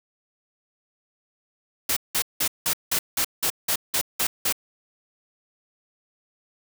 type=noise bursts; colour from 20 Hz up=white; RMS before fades=-23 dBFS; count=11; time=1.89-4.526 s; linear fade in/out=5 ms; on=76 ms; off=180 ms; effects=none